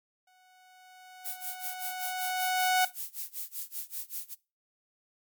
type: tone with exponential growth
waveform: sawtooth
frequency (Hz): 740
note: F#5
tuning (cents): 0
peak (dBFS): -18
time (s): 0.27-2.85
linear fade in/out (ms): 5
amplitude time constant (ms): 560
type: noise with tremolo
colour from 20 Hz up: violet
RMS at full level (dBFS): -35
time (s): 1.24-4.35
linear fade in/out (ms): 20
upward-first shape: sine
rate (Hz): 5.2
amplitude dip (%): 95
effects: noise-tail reverb RT60 0.3 s tail -22 dB re dry + MP3 96 kbps